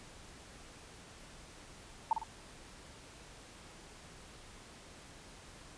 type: tone with echo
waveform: sine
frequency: 893 Hz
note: A5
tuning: 25 cents sharp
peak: -25 dBFS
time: 2.11-2.13 s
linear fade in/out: 2 ms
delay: 52 ms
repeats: 2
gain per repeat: -7 dB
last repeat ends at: 2.234 s
effects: pink hiss -54 dBFS RMS until 5.77 s + resampled to 22050 Hz